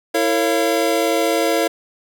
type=tone cluster; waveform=square; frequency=329.9 / 453.3 / 550 / 686 Hz; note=E4 / A#4 / C#5 / F5; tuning=+1 / -48 / -14 / -31 cents; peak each=-22 dBFS; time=0.14-1.68 s; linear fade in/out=10 ms; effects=none